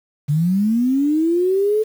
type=linear sweep; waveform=sine; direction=up; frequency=140 to 440 Hz; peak=-14 dBFS; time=0.28-1.84 s; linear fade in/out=20 ms; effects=7-bit